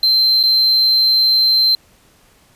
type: tone with dropouts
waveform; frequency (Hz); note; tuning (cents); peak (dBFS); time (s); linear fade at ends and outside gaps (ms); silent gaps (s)
triangle; 4114; C8; -30; -9; 0.03-1.75; 2; 0.43-0.436
effects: pink hiss -52 dBFS RMS until 2.55 s + resampled to 32000 Hz